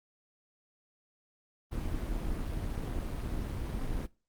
brown noise with amplitude modulation, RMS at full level -32 dBFS, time 1.71-4.07 s, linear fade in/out 20 ms, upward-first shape sine, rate 279 Hz, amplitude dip 50%, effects noise-tail reverb RT60 0.3 s tail -21 dB re dry + Opus 32 kbps

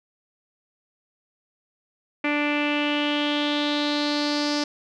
sawtooth tone with low-pass filter sweep, 293.7 Hz, D4, in tune, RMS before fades -24 dBFS, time 2.24-4.64 s, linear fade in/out 5 ms, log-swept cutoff 2300 to 5100 Hz, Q 4.9, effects none

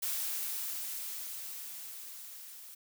blue noise with level ramp, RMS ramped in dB -34 to -50 dBFS, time 0.02-2.75 s, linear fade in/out 10 ms, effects none

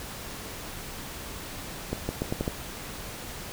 accelerating click train, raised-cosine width 2 ms, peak -14 dBFS, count 6, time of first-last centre 1.93-2.478 s, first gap 160 ms, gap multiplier 0.81, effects pink hiss -39 dBFS RMS until 3.52 s

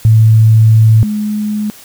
sine tone pair in turn, 110.7 / 210.8 Hz, A2 / G#3, +11 / +26 cents, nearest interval major seventh, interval 1115 cents, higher second, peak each -3 / -13 dBFS, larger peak first, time 0.05-1.03 / 1.03-1.7 s, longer first, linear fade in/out 0 ms, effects white hiss -37 dBFS RMS until 1.84 s

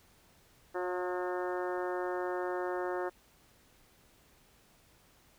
harmonic tone with a mistuned harmonic, 180 Hz, F#3, 47 cents flat, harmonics 2 / 3 / 4 / 5 / 6 / 7 / 8 / 9 / 10, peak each -35 / -39 / -41 / -43 / -45 / -46 / -47 / -48 / -49 dBFS, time 0.74-3.1 s, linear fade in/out 20 ms, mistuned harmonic 3, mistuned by +15 cents, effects pink hiss -64 dBFS RMS until 5.38 s

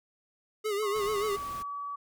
square tone with vibrato, 415.3 Hz, G#4, in tune, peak -29 dBFS, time 0.64-1.37 s, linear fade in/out 20 ms, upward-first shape sine, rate 6.9 Hz, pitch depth 78 cents each way
sine tone with pitch glide, 1093 to 1142.1 Hz, C#6 to D6, -25 to -49 cents, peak -34 dBFS, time 0.82-1.96 s, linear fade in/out 10 ms, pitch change +76 cents, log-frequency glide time 1.1-1.37 s
pink noise, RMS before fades -46 dBFS, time 0.95-1.63 s, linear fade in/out 10 ms
effects none

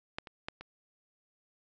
clicks, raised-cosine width 0.3 ms, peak -19 / -30 / -20 / -29 dBFS, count 4, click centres 0.185 / 0.272 / 0.485 / 0.61 s, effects resampled to 16000 Hz

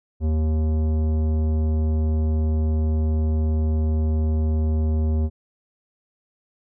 sine tone with tanh clipping, 78.1 Hz, D#2, 7 cents sharp, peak -20 dBFS, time 0.2-5.3 s, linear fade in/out 50 ms, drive 14 dB, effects none

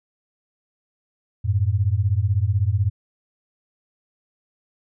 sine beating tone pair, 92 / 108 Hz, F#2 / A2, -9 / -32 cents, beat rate 16 Hz, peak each -20 dBFS, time 1.44-2.9 s, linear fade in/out 20 ms, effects none

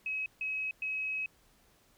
sine tone bursts at uneven times, 2555 Hz, D#7, 45 cents sharp, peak -32 dBFS, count 3, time 0.06-0.26 / 0.41-0.71 / 0.82-1.26 s, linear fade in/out 2 ms, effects pink hiss -66 dBFS RMS until 1.97 s

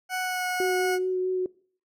20% pulse tone with pitch glide, 740 to 729.8 Hz, F#5 to F#5, 0 to -24 cents, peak -22 dBFS, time 0.09-0.99 s, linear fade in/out 50 ms, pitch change -24 cents, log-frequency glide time 0.19-0.46 s
sine tone with vibrato, 370 Hz, F#4, in tune, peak -23 dBFS, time 0.6-1.46 s, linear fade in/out 2 ms, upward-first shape sine, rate 4.6 Hz, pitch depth 10 cents each way
effects noise-tail reverb RT60 0.5 s tail -22 dB re dry

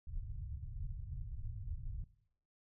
pink low-pass noise, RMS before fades -43 dBFS, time 0.07-2.04 s, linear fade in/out 5 ms, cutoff 130 Hz, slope 48 dB/octave, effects noise-tail reverb RT60 0.7 s tail -18 dB re dry

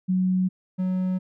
sine / triangle tone pair in turn, 185 / 185 Hz, F#3 / F#3, 0 / 0 cents, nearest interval unison, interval 0 cents, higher neither, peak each -19 / -20 dBFS, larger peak first, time 0.08-0.49 / 0.78-1.19 s, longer neither, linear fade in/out 20 ms, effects none

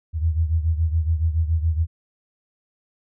sine beating tone pair, 79.5 / 86.6 Hz, D#2 / F2, +38 / -14 cents, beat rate 7.1 Hz, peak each -19 / -24 dBFS, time 0.13-1.87 s, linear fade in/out 50 ms, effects none

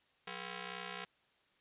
5% pulse ring-modulated tone, 299.3 Hz, D4, 33 cents sharp, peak -28 dBFS, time 0.27-1.05 s, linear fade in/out 5 ms, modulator 118 Hz, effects white hiss -72 dBFS RMS until 1.6 s + resampled to 8000 Hz

